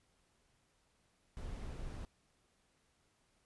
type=noise; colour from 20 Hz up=brown; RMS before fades=-44 dBFS; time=1.37-2.05 s; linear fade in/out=0 ms; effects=pink hiss -75 dBFS RMS until 3.45 s + resampled to 24000 Hz